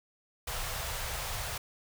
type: band-stop noise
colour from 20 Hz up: pink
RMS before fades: -36 dBFS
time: 0.47-1.58 s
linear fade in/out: 5 ms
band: 130 to 520 Hz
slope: 24 dB/octave
effects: none